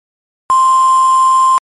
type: tone with quantisation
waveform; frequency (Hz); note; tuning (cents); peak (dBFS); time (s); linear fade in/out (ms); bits
sine; 1046.5; C6; 0; -6; 0.5-1.58; 0; 3
effects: MP3 48 kbps